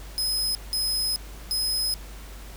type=tone bursts at uneven times; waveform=sawtooth; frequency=5080 Hz; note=D#8; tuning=35 cents sharp; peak=-21 dBFS; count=3; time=0.18-0.55 / 0.73-1.16 / 1.51-1.94 s; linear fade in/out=0 ms; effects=added 50 Hz sine -39 dBFS peak until 2.56 s + pink hiss -46 dBFS RMS until 2.56 s